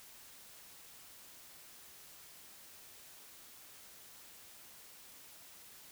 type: silence
effects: white hiss -56 dBFS RMS until 5.91 s